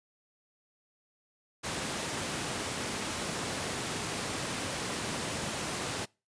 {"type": "high-pass noise", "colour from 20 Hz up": "pink", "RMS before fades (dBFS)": -35, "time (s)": [1.63, 6.06], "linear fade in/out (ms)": 20, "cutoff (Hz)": 120, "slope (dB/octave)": 12, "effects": ["noise-tail reverb RT60 0.3 s tail -25 dB re dry", "resampled to 22050 Hz"]}